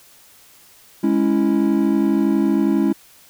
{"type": "chord", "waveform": "triangle", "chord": "C# minor", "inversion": "second", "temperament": "equal", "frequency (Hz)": [207.7, 277.2, 329.6], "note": ["G#3", "C#4", "E4"], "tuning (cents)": [0, 0, 0], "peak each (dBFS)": -17, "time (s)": [1.03, 2.93], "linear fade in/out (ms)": 10, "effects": ["white hiss -49 dBFS RMS until 3.29 s"]}